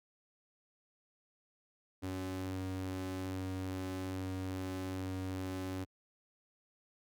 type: ring-modulated tone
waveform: 40% pulse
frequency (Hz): 93.8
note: F#2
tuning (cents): +24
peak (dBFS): -33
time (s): 2.02-5.85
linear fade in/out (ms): 20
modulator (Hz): 187
effects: high-pass 60 Hz 12 dB/octave